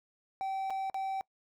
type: tone with dropouts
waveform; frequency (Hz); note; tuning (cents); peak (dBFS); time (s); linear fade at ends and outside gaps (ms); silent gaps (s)
triangle; 772; G5; -27; -30; 0.41-1.21; 0; 0.7-0.705 / 0.899-0.944
effects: noise-tail reverb RT60 0.1 s tail -24 dB re dry